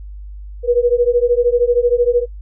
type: beating tone pair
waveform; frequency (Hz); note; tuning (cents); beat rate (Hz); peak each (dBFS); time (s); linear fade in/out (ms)
sine; 477 / 490; A#4 / B4; +40 / -14; 13; -14; 0.63-2.26; 50
effects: noise-tail reverb RT60 0.1 s tail -22 dB re dry + added 50 Hz sine -29 dBFS peak until 2.41 s